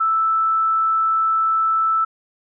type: tone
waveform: sine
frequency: 1318.5 Hz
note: E6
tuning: in tune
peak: -15 dBFS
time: 0-2.05 s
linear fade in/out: 10 ms
effects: none